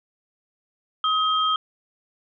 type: tone pair together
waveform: sine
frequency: 1267 / 3193 Hz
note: D#6 / G7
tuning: +31 / +31 cents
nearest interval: octave + major third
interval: 1600 cents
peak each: -20 / -24 dBFS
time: 1.04-1.56 s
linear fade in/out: 2 ms
effects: none